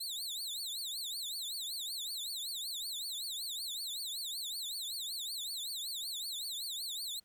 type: tone with vibrato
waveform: sawtooth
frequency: 3951 Hz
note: B7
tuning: in tune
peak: -35 dBFS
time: 0-7.2 s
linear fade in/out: 10 ms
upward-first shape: triangle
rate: 5.3 Hz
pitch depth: 270 cents each way
effects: pink hiss -74 dBFS RMS until 7.24 s